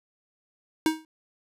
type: tone with exponential decay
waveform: square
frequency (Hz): 316.1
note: D#4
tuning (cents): +27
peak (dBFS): -17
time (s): 0.86-1.05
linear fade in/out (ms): 1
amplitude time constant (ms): 41
effects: resampled to 32000 Hz